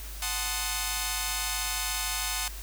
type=chord; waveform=5% pulse; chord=F# diminished seventh; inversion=none; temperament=equal; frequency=740 / 880 / 1046.5 / 1244.5 Hz; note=F#5 / A5 / C6 / Eb6; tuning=0 / 0 / 0 / 0 cents; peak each=-23 dBFS; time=0.22-2.48 s; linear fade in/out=2 ms; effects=added 50 Hz sine -38 dBFS peak until 2.62 s + white hiss -44 dBFS RMS until 2.62 s